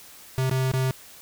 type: tone with dropouts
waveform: square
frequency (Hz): 130.81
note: C3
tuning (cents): 0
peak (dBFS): -22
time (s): 0.38-0.91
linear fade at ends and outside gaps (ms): 0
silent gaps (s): 0.496-0.512 / 0.716-0.737
effects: white hiss -47 dBFS RMS until 1.21 s